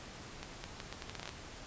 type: accelerating click train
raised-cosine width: 0.2 ms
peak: -24 dBFS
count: 12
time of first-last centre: 0.43-1.292 s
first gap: 210 ms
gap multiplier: 0.77
effects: pink hiss -49 dBFS RMS until 1.66 s + resampled to 16000 Hz